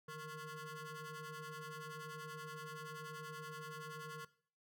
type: ring-modulated tone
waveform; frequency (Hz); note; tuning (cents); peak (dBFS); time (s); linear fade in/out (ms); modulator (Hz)
20% pulse; 312.1; D#4; +5; -39; 0.08-4.25; 5; 775
effects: noise-tail reverb RT60 0.5 s tail -18 dB re dry